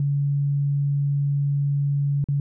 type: tone with dropouts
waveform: sine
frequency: 141.9 Hz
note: C#3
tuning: 41 cents sharp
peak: -19 dBFS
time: 0-2.4 s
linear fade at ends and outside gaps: 2 ms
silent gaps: 2.242-2.286 s
effects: none